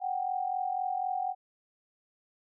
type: tone pair together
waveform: sine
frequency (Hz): 740 / 784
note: F#5 / G5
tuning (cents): 0 / 0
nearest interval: minor second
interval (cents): 100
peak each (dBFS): -31 / -33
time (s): 0-1.35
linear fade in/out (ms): 50
effects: none